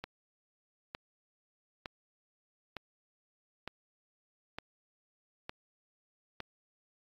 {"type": "click train", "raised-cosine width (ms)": 0.3, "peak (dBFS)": -23, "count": 8, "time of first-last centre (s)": [0.04, 6.404], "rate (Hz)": 1.1, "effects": ["AAC 32 kbps"]}